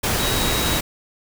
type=tone in noise; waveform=sine; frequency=3829 Hz; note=A#7; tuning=46 cents sharp; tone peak=-27 dBFS; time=0.19-0.79 s; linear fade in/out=10 ms; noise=pink; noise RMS=-21 dBFS; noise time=0.03-0.81 s; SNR=-9 dB; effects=none